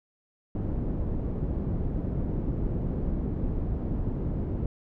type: low-pass noise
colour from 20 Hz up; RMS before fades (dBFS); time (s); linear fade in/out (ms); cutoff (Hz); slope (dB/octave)
pink; -29; 0.55-4.66; 2; 300; 12
effects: none